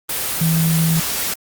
sine tone in noise, 162.9 Hz, E3, 20 cents flat, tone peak -14 dBFS, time 0.41-1 s, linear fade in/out 5 ms, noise white, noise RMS -22 dBFS, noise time 0.09-1.34 s, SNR +5 dB, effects Opus 24 kbps

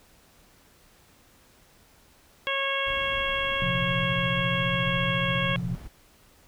harmonic tone, 548 Hz, C#5, 20 cents flat, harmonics 1 / 2 / 3 / 4 / 5 / 6, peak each -32 / -32 / -32 / -32 / -32 / -32 dBFS, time 2.47-5.56 s, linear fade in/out 0 ms
brown noise, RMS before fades -40 dBFS, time 2.86-5.88 s, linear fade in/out 10 ms
sine chord, Bb suspended second, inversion none, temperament equal, 116.54 / 130.81 / 174.61 Hz, Bb2 / C3 / F3, 0 / 0 / 0 cents, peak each -34 / -31 / -30 dBFS, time 3.62-5.75 s, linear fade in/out 0 ms
effects pink hiss -58 dBFS RMS until 6.47 s

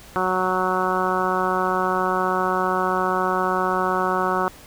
harmonic tone, 185 Hz, F#3, in tune, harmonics 1 / 2 / 3 / 4 / 5 / 6 / 7 / 8, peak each -30 / -26 / -29 / -27 / -27 / -26 / -26 / -30 dBFS, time 0.16-4.48 s, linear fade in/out 0 ms, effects pink hiss -45 dBFS RMS until 4.66 s

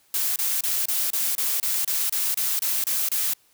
blue noise bursts, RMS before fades -24 dBFS, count 13, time 0.14-3.336 s, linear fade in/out 2 ms, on 220 ms, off 28 ms, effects white hiss -61 dBFS RMS until 3.53 s

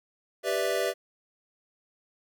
square chord, E minor seventh, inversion first, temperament equal, 392 / 493.9 / 587.3 / 659.3 Hz, G4 / B4 / D5 / E5, 0 / 0 / 0 / 0 cents, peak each -32 dBFS, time 0.43-0.94 s, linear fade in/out 50 ms, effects none

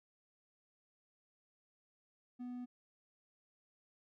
triangle tone, 246.9 Hz, B3, in tune, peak -40 dBFS, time 2.39-2.66 s, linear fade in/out 20 ms, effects none

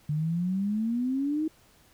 sine exponential sweep, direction up, 146.7 to 320 Hz, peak -25 dBFS, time 0.09-1.48 s, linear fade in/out 5 ms, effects pink hiss -60 dBFS RMS until 1.93 s

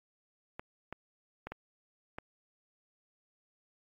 clicks, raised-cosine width 0.5 ms, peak -25 dBFS, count 5, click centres 0.595 / 0.926 / 1.47 / 1.52 / 2.185 s, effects AAC 48 kbps

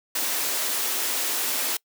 white high-pass noise, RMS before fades -26 dBFS, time 0.15-1.77 s, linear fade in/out 5 ms, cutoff 240 Hz, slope 48 dB/octave, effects noise-tail reverb RT60 0.1 s tail -25 dB re dry

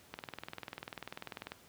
click train, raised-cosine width 0.3 ms, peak -25 dBFS, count 29, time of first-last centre 0.14-1.519 s, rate 20.3 Hz, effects pink hiss -60 dBFS RMS until 1.68 s + high-pass 80 Hz 12 dB/octave

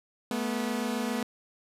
sawtooth tone pair together, 216.8 / 244.1 Hz, A3 / B3, -25 / -20 cents, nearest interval major second, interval 205 cents, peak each -28 / -27 dBFS, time 0.31-1.23 s, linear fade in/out 2 ms, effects resampled to 32000 Hz

